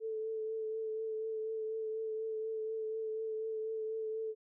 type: tone with vibrato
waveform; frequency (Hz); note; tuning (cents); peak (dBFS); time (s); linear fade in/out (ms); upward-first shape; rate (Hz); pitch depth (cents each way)
sine; 440; A4; 0; -35; 0-4.35; 50; triangle; 4.1; 23
effects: none